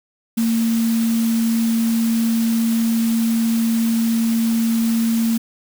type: tone in noise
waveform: sine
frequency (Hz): 228.2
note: A#3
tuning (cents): -37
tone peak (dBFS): -15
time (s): 0.37-5.38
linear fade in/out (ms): 10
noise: white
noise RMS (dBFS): -31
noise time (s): 0.37-5.38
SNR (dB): +13
effects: none